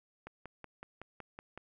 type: click train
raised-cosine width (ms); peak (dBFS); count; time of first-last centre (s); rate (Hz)
0.5; -30; 8; 0.27-1.576; 5.36
effects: none